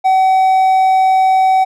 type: tone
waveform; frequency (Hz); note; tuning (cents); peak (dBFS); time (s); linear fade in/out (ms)
triangle; 758; F#5; +42; -6; 0.04-1.65; 20
effects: none